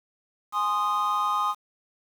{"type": "chord", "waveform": "triangle", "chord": "Ab major", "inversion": "none", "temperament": "equal with one note detuned", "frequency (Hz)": [830.6, 1046.5, 1238.8], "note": ["Ab5", "C6", "Eb6"], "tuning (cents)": [0, 0, -8], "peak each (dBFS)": [-29, -26, -23], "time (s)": [0.52, 1.55], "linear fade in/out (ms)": 50, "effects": ["8-bit"]}